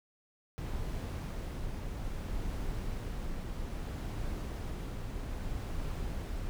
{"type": "noise with tremolo", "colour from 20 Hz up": "brown", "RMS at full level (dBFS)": -36, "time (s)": [0.58, 6.49], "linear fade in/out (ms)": 0, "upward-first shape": "triangle", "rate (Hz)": 0.61, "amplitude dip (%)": 25, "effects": []}